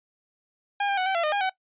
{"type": "tone with pitch steps", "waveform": "sawtooth", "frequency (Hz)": [809, 797, 742, 769, 678, 610, 811, 755], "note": ["G#5", "G5", "F#5", "G5", "E5", "D#5", "G#5", "F#5"], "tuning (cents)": [-46, 28, 5, -33, 49, -34, -41, 35], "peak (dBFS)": -19, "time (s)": [0.8, 1.496], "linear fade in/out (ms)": 5, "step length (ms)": 87, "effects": ["noise-tail reverb RT60 0.1 s tail -19 dB re dry", "resampled to 8000 Hz"]}